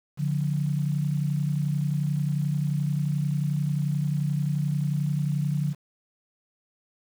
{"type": "tone pair together", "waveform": "sine", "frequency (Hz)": [145.1, 176.46], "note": ["D3", "F3"], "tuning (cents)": [-21, 18], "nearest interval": "minor third", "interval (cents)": 339, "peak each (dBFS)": [-24, -29], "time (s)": [0.17, 5.75], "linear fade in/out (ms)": 50, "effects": ["8-bit"]}